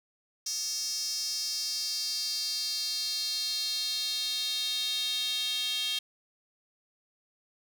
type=tone with high-pass filter sweep; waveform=square; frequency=247.2 Hz; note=B3; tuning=2 cents sharp; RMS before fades=-32 dBFS; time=0.46-5.99 s; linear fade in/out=5 ms; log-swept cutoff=5500 to 3400 Hz; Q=6.4; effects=none